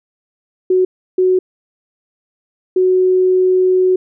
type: tone bursts at uneven times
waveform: sine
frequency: 370 Hz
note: F#4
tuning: in tune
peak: -9 dBFS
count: 3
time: 0.7-0.85 / 1.18-1.39 / 2.76-3.96 s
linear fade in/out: 5 ms
effects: none